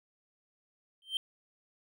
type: tone with exponential growth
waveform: triangle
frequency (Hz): 3134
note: G7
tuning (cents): -1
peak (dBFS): -24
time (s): 1.02-1.17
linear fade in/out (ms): 1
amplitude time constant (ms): 31
effects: none